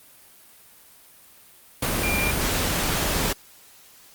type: tone in noise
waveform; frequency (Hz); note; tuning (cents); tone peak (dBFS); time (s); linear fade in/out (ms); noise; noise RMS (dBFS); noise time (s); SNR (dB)
sine; 2388; D7; +28; -25; 2.03-2.31; 5; pink; -24; 1.82-3.33; -4
effects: white hiss -51 dBFS RMS until 4.14 s + Opus 32 kbps